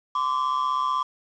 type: ring-modulated tone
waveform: triangle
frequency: 1095 Hz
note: C#6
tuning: 22 cents flat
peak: -17 dBFS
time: 0.15-1.03 s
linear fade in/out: 5 ms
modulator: 68 Hz
effects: resampled to 16000 Hz + 8-bit